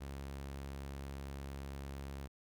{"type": "tone", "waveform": "sawtooth", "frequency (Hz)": 68.9, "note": "C#2", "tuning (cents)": -10, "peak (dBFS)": -39, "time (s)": [0, 2.28], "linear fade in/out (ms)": 20, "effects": []}